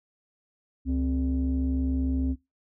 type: tone pair together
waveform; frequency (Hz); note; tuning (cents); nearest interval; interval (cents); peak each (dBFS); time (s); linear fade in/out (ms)
sine; 69.3 / 261.3; C#2 / C4; 0 / -2; octave + major seventh; 2298; -25; 0.85-2.36; 50
effects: noise-tail reverb RT60 0.2 s tail -19 dB re dry + tanh soft clip ceiling -19 dBFS